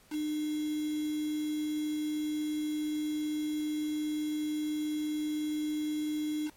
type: tone with quantisation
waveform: sine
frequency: 303.4 Hz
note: D#4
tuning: 44 cents flat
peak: -30 dBFS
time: 0.1-6.51 s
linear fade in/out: 50 ms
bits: 7
effects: pink hiss -61 dBFS RMS until 6.56 s + MP3 64 kbps